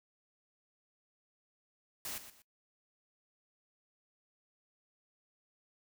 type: noise with echo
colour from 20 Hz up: white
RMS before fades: -41 dBFS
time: 2.05-2.18 s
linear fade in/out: 2 ms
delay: 120 ms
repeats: 2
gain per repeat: -11 dB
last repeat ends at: 2.42 s
effects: noise-tail reverb RT60 0.1 s tail -20 dB re dry